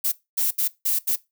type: noise bursts at uneven times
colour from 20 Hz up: violet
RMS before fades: -22 dBFS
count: 5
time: 0.04-0.12 / 0.37-0.51 / 0.58-0.68 / 0.85-0.99 / 1.07-1.16 s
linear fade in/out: 10 ms
effects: noise-tail reverb RT60 0.2 s tail -19 dB re dry